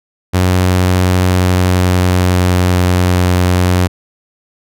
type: tone with pitch glide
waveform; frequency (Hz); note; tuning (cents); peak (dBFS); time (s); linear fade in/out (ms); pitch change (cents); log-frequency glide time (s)
sawtooth; 91.5 to 90.14; F#2 to F#2; -19 to -45; -5; 0.33-3.88; 20; -26; 1.24-3.06
effects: none